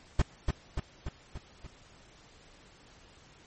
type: noise with echo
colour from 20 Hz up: brown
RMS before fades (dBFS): -22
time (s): 0.19-0.22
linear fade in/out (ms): 5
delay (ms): 290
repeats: 5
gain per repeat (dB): -4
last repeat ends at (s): 1.67
effects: pink hiss -57 dBFS RMS until 3.46 s + MP3 32 kbps